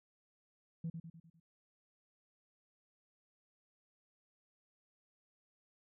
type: tone with echo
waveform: sine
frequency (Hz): 164.81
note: E3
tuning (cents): 0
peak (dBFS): -35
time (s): 0.84-0.9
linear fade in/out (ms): 5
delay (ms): 100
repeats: 5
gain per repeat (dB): -6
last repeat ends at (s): 1.4
effects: tanh soft clip ceiling -34 dBFS